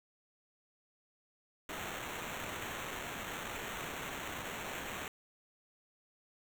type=noise with sample-and-hold; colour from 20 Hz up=white; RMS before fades=-42 dBFS; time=1.69-5.08 s; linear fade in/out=2 ms; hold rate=4900 Hz; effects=none